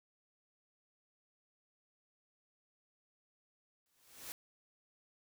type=noise with exponential growth; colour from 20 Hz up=white; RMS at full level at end=-43 dBFS; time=3.86-4.32 s; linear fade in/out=0 ms; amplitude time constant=98 ms; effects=none